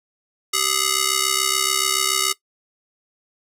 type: ring-modulated tone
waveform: 5% pulse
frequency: 833 Hz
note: G#5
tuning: 5 cents sharp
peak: -3 dBFS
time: 0.53-2.33 s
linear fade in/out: 10 ms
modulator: 450 Hz
effects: noise-tail reverb RT60 0.1 s tail -18 dB re dry + high-pass 400 Hz 12 dB/octave